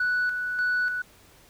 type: tone with tremolo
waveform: sine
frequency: 1480 Hz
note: F#6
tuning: in tune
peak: -20 dBFS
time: 0-1.02 s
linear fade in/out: 5 ms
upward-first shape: square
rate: 1.7 Hz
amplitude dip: 50%
effects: tanh soft clip ceiling -20 dBFS + pink hiss -55 dBFS RMS until 1.49 s